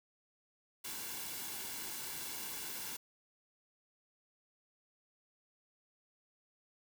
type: noise with comb filter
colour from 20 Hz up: white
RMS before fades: -43 dBFS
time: 0.84-2.97 s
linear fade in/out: 10 ms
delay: 1.6 ms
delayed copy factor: -0.55
effects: none